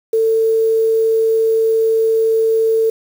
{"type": "tone with quantisation", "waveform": "sine", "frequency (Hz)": 447.1, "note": "A4", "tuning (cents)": 28, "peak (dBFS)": -11, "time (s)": [0.13, 2.9], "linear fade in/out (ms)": 5, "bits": 6, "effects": []}